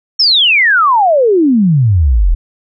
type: exponential sweep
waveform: sine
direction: down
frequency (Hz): 5520 to 37.33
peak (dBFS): -6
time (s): 0.19-2.35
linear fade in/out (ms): 10
effects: none